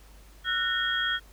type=tone cluster; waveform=sine; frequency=1352 / 1474 / 1833 / 3270 Hz; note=E6 / F#6 / A#6 / G#7; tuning=+43 / -7 / -30 / -28 cents; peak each=-35 / -29 / -31 / -29 dBFS; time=0.44-1.2 s; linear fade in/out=50 ms; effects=added 50 Hz sine -50 dBFS peak until 1.32 s + pink hiss -57 dBFS RMS until 1.32 s